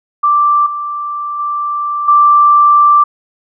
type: tone with level steps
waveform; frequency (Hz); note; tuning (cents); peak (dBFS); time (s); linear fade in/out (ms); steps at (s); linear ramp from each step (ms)
sine; 1174.7; D6; 0; -7 / -17 / -14 / -4; 0.23-3.04; 10; 0.66 / 1.39 / 2.08; 5
effects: none